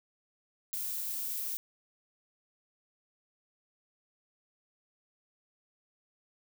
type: noise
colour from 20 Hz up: violet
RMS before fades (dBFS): -36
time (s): 0.73-1.57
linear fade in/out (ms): 0
effects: none